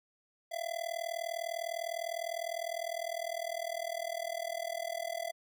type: tone with amplitude modulation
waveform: square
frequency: 672 Hz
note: E5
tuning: 33 cents sharp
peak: -32 dBFS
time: 0.51-5.32 s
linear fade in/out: 20 ms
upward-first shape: sine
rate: 39.9 Hz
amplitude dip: 95%
effects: none